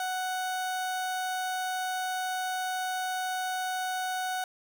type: tone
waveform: 30% pulse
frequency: 742 Hz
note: F#5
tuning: 5 cents sharp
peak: -27 dBFS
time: 0-4.44 s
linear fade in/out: 2 ms
effects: none